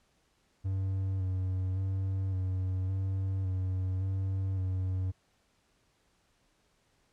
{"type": "tone with vibrato", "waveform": "triangle", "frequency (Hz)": 94.5, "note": "F#2", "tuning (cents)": 37, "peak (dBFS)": -27, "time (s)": [0.64, 5.12], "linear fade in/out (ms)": 20, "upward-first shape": "square", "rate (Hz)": 0.89, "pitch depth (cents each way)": 23, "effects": ["pink hiss -71 dBFS RMS until 7.12 s", "low-pass 9000 Hz 12 dB/octave"]}